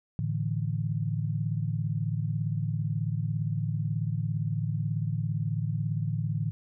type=chord; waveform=sine; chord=A suspended fourth; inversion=none; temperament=equal; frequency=110 / 146.83 / 164.81 Hz; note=A2 / D3 / E3; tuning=0 / 0 / 0 cents; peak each=-30 / -31 / -33 dBFS; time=0.19-6.51 s; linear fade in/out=0 ms; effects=none